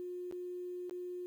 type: tone with dropouts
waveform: sine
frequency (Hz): 358.5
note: F4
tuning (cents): +45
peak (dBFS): -39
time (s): 0-1.26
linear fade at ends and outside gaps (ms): 0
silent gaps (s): 0.312-0.324 / 0.896-0.91
effects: 11-bit